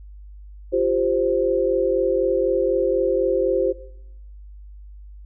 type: chord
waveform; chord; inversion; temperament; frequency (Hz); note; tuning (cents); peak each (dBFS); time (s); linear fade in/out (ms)
sine; F suspended second; none; equal with one note detuned; 348 / 392 / 523.3; F4 / G4 / C5; -6 / 0 / 0; -23 / -22 / -20; 0.72-3.73; 20
effects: noise-tail reverb RT60 0.8 s tail -17 dB re dry + added 50 Hz sine -38 dBFS peak until 5.25 s